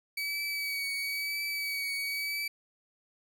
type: tone with vibrato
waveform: 30% pulse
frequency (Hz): 2275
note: C#7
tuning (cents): +44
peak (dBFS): -29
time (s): 0.17-2.48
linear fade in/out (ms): 5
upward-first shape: triangle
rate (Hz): 0.99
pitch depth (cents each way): 27
effects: none